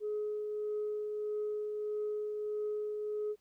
sine tone with tremolo, 421.8 Hz, G#4, 27 cents sharp, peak -31 dBFS, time 0-3.36 s, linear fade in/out 50 ms, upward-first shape triangle, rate 1.6 Hz, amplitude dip 35%, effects tanh soft clip ceiling -29 dBFS + pink hiss -75 dBFS RMS until 3.4 s

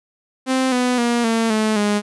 sawtooth tone with pitch steps, 260.8 / 249 / 237.8 / 227 / 216.8 / 207 Hz, C4 / B3 / A#3 / A#3 / A3 / G#3, -5 / +14 / +35 / -46 / -25 / -5 cents, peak -12 dBFS, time 0.46-2.02 s, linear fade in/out 50 ms, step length 260 ms, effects resampled to 24000 Hz

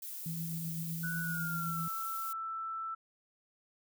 violet noise, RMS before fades -43 dBFS, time 0.02-2.33 s, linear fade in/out 5 ms
sine tone with tremolo, 164.81 Hz, E3, in tune, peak -35 dBFS, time 0.26-1.88 s, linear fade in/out 2 ms, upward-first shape triangle, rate 7.9 Hz, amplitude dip 35%
sine tone with pitch glide, 1480 to 1326.2 Hz, F#6 to E6, 0 to +10 cents, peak -36 dBFS, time 1.03-2.95 s, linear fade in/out 10 ms, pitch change -190 cents, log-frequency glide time 1.22-1.81 s
effects none

